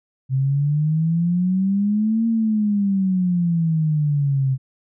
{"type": "exponential two-way sweep", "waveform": "sine", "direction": "up then down", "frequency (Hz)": [130.4, 229.9, 130.4], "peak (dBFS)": -16, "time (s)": [0.29, 4.58], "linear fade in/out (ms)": 50, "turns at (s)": 2.27, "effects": []}